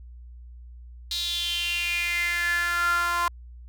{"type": "tone with high-pass filter sweep", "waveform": "sawtooth", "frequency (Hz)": 346.6, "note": "F4", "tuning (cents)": -13, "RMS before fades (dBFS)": -26, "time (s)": [1.11, 3.28], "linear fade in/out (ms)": 2, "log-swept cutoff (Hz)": [4000, 1100], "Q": 7.4, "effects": ["added 60 Hz sine -41 dBFS peak until 3.68 s"]}